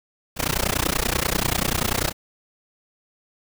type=noise with amplitude modulation; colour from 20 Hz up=pink; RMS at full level=-19 dBFS; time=0.36-2.13 s; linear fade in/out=50 ms; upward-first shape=sine; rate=30.3 Hz; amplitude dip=100%; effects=none